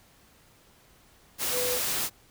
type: tone in noise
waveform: sine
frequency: 497.5 Hz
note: B4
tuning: 13 cents sharp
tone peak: -29 dBFS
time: 1.51-1.8 s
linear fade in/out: 50 ms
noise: white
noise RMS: -29 dBFS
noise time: 1.38-2.1 s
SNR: -3 dB
effects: pink hiss -59 dBFS RMS until 2.3 s